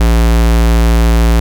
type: tone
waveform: square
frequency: 57.1 Hz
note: A#1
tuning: 35 cents flat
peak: -7 dBFS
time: 0-1.4 s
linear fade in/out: 5 ms
effects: none